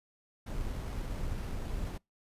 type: noise with sample-and-hold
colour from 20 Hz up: brown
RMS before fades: -36 dBFS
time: 0.46-1.98 s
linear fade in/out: 10 ms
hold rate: 7350 Hz
effects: noise-tail reverb RT60 0.2 s tail -26 dB re dry + resampled to 32000 Hz